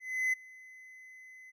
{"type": "tone with ADSR envelope", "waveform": "triangle", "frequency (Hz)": 2032, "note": "B6", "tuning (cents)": 49, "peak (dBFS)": -24, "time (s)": [0, 1.52], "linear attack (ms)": 330, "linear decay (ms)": 11, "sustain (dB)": -24, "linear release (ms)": 27, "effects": []}